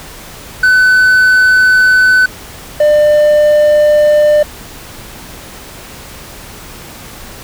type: tone pair in turn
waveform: triangle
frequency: 1507 / 598.1 Hz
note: F#6 / D5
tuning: +31 / +31 cents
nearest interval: octave + major third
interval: 1600 cents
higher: first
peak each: -3 dBFS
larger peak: neither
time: 0.63-2.26 / 2.8-4.43 s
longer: neither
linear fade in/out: 5 ms
effects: pink hiss -31 dBFS RMS until 7.43 s